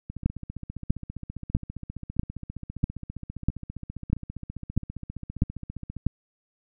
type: two click trains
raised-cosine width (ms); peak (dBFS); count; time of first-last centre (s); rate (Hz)
5; -9 / -23; 10 / 89; 0.26-6.066 / 0.1-5.967; 1.55 / 15
effects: none